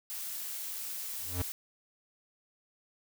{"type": "noise", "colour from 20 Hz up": "blue", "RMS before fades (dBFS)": -39, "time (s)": [0.1, 1.52], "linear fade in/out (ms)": 0}
{"type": "tone with exponential growth", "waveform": "square", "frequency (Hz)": 89.1, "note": "F2", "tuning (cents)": 35, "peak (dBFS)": -29, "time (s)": [1.18, 1.42], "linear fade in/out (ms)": 5, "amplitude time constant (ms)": 51}
{"effects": []}